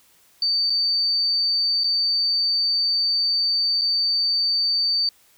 sine tone with dropouts, 4589 Hz, D8, 41 cents flat, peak -18 dBFS, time 0.42-5.09 s, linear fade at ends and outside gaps 2 ms, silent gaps 0.698-0.702 / 1.837-1.842 / 3.813-3.817 s, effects white hiss -57 dBFS RMS until 5.37 s

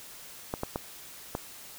clicks, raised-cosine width 1 ms, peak -16 dBFS, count 4, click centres 0.539 / 0.634 / 0.759 / 1.351 s, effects white hiss -47 dBFS RMS until 1.78 s

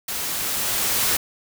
white noise with level ramp, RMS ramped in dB -28 to -20 dBFS, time 0.08-1.17 s, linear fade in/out 5 ms, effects none

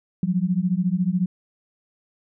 sine beating tone pair, 174.61 / 188.61 Hz, F3 / F#3, 0 / +33 cents, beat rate 14 Hz, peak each -22 dBFS, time 0.23-1.26 s, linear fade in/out 2 ms, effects none

